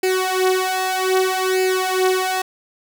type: tone with flanger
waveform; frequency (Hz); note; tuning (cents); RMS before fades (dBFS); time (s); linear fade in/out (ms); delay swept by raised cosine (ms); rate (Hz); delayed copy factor
sawtooth; 373.9; F#4; +18; -19; 0.03-2.42; 5; 0.42 to 4.22; 0.63; +0.85
effects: none